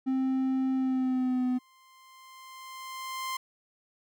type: tone with pitch glide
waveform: triangle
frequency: 262.8 to 251.8 Hz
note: C4 to B3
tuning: +8 to +34 cents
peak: -23 dBFS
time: 0.06-1.59 s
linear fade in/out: 20 ms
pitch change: -74 cents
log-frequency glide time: 0.75-1.46 s
type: tone with exponential growth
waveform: sawtooth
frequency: 1046.5 Hz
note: C6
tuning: in tune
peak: -27 dBFS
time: 1.02-3.37 s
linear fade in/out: 5 ms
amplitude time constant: 510 ms
effects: none